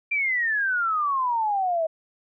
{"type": "exponential sweep", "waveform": "sine", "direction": "down", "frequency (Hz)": [2387, 630], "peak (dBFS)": -21, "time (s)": [0.11, 1.87], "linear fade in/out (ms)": 10, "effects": []}